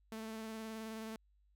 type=tone with vibrato; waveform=sawtooth; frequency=221.1 Hz; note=A3; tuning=9 cents sharp; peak=-39 dBFS; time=0.12-1.16 s; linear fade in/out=2 ms; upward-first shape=sine; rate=19 Hz; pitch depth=19 cents each way; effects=added 50 Hz sine -68 dBFS peak until 1.55 s